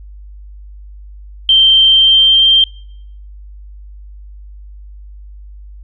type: tone with pitch glide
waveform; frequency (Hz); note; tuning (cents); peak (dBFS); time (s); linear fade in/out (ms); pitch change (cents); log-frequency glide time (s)
sine; 3136 to 3160; G7 to G7; 0 to +13; -5; 1.49-2.64; 2; +13; 1.88-2.49
effects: noise-tail reverb RT60 0.7 s tail -25 dB re dry + added 50 Hz sine -31 dBFS peak until 5.83 s